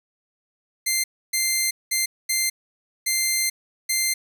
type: tone bursts at uneven times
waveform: 10% pulse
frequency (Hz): 2087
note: C7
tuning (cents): -5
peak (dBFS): -11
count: 6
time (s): 0.86-1.04 / 1.33-1.71 / 1.91-2.06 / 2.29-2.5 / 3.06-3.5 / 3.89-4.14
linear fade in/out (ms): 10
effects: none